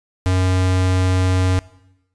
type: tone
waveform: square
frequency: 92.5 Hz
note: F#2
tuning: in tune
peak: -15 dBFS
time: 0.26-1.59 s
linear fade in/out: 0 ms
effects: noise-tail reverb RT60 0.9 s tail -20 dB re dry + resampled to 22050 Hz